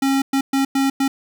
square tone bursts at uneven times, 271.7 Hz, C#4, 35 cents flat, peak -16 dBFS, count 5, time 0.02-0.22 / 0.33-0.41 / 0.53-0.65 / 0.75-0.9 / 1-1.08 s, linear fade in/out 5 ms, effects none

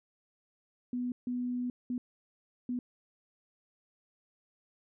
sine tone bursts at uneven times, 246.9 Hz, B3, in tune, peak -31 dBFS, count 4, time 0.93-1.12 / 1.27-1.7 / 1.9-1.98 / 2.69-2.79 s, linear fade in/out 2 ms, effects none

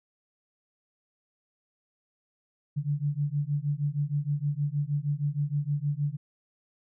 sine beating tone pair, 142.2 / 148.6 Hz, C#3 / D3, +45 / +21 cents, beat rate 6.4 Hz, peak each -29 dBFS, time 2.76-6.17 s, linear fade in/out 20 ms, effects none

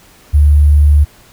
sine tone with sample-and-hold, 73.42 Hz, D2, in tune, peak -4 dBFS, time 0.33-1.05 s, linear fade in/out 20 ms, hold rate 11025 Hz, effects pink hiss -44 dBFS RMS until 1.32 s

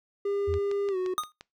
triangle tone with pitch glide, 402 to 368.6 Hz, G4 to F#4, +44 to -7 cents, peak -24 dBFS, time 0.25-1.14 s, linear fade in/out 5 ms, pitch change -151 cents, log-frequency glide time 0.89-0.97 s
sine tone, 84.4 Hz, E2, 41 cents sharp, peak -29 dBFS, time 0.47-0.59 s, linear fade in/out 20 ms
click train, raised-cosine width 0.2 ms, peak -25 dBFS, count 6, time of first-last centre 0.54-1.41 s, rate 5.75 Hz
square tone with exponential decay, 1234 Hz, D#6, 15 cents flat, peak -23 dBFS, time 1.18-1.32 s, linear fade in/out 0 ms, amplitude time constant 29 ms
effects noise-tail reverb RT60 0.2 s tail -22 dB re dry

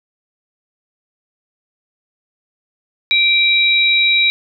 sine tone pair together, 2349 / 3838 Hz, D7 / A#7, 0 / +50 cents, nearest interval minor sixth, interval 850 cents, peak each -13 dBFS, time 3.11-4.3 s, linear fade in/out 0 ms, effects none

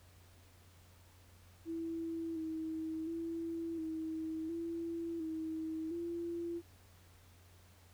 sine tone with pitch steps, 329.3 / 319.3 / 331.5 / 319.4 / 334.4 / 319.1 / 340.4 Hz, E4 / D#4 / E4 / D#4 / E4 / D#4 / F4, -2 / +45 / +10 / +45 / +25 / +44 / -44 cents, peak -37 dBFS, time 1.65-6.62 s, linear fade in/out 50 ms, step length 710 ms, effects added 89 Hz sine -61 dBFS peak until 7.93 s + pink hiss -65 dBFS RMS until 7.93 s

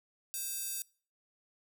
square tone with high-pass filter, 523.3 Hz, C5, in tune, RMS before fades -38 dBFS, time 0.34-0.82 s, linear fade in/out 0 ms, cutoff 8500 Hz, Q 1, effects noise-tail reverb RT60 0.4 s tail -23 dB re dry

